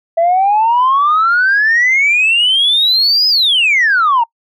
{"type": "exponential two-way sweep", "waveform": "sine", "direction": "up then down", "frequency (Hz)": [656, 5100, 898], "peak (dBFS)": -7, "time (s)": [0.17, 4.24], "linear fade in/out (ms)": 10, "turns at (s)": 3.28, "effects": ["noise-tail reverb RT60 0.1 s tail -25 dB re dry", "tanh soft clip ceiling -5 dBFS"]}